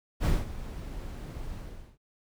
brown noise with ADSR envelope, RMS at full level -22 dBFS, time 0.2-1.98 s, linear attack 50 ms, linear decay 200 ms, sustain -16 dB, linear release 440 ms, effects none

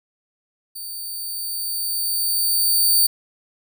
5% pulse tone with level ramp, 4587 Hz, D8, 42 cents flat, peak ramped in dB -24 to -6 dBFS, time 0.75-3.07 s, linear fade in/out 10 ms, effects none

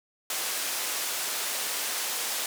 white band-pass noise, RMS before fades -31 dBFS, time 0.3-2.46 s, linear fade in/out 2 ms, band 390 to 12000 Hz, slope 12 dB/octave, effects none

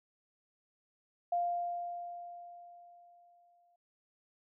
sine tone with exponential decay, 698.5 Hz, F5, in tune, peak -28 dBFS, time 1.32-3.76 s, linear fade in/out 5 ms, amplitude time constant 530 ms, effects none

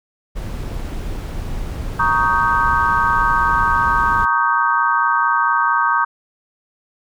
brown noise, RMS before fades -25 dBFS, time 0.35-4.26 s, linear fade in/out 20 ms
sine chord, Eb dominant seventh, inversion second, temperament just, 933.4 / 1120.1 / 1244.5 / 1555.6 Hz, Bb5 / Db6 / Eb6 / G6, +2 / +18 / 0 / -14 cents, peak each -19 dBFS, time 1.99-6.05 s, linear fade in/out 10 ms
effects none

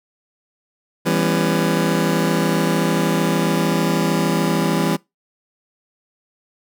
25% pulse chord, C# half-diminished seventh, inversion first, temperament just, 166.31 / 199.57 / 249.5 / 277.2 Hz, E3 / G3 / B3 / C#4, +16 / +31 / +18 / 0 cents, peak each -16 / -18 / -21 / -21 dBFS, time 1.05-4.97 s, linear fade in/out 20 ms, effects noise-tail reverb RT60 0.2 s tail -23 dB re dry

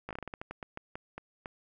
slowing click train, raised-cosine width 0.5 ms, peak -24 dBFS, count 15, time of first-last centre 0.09-1.458 s, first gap 17 ms, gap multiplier 1.24, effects none

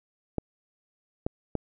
clicks, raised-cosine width 2 ms, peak -14 dBFS, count 3, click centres 0.383 / 1.265 / 1.553 s, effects none

